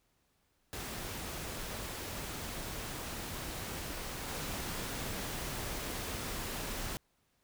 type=noise with level steps; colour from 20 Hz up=pink; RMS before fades=-41 / -39 dBFS; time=0.73-6.97 s; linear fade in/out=0 ms; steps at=4.28 s; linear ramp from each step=5 ms; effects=pink hiss -75 dBFS RMS until 7.43 s